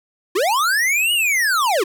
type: linear two-way sweep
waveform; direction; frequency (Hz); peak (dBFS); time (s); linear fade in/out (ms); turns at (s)
square; up then down; 323.1 to 2938 to 323.1; -16; 0.35-1.84; 10; 1.13
effects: none